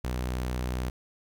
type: tone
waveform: sawtooth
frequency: 62.3 Hz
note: B1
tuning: 16 cents sharp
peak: -25 dBFS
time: 0.04-0.9 s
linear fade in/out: 5 ms
effects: 11-bit